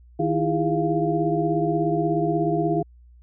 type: tone cluster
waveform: sine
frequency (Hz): 157.1 / 320.7 / 337.3 / 407.1 / 693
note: D#3 / E4 / E4 / G#4 / F5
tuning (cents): +17 / -48 / +40 / -35 / -14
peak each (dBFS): -26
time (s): 0.19-2.83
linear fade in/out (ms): 10
effects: added 60 Hz sine -47 dBFS peak until 3.22 s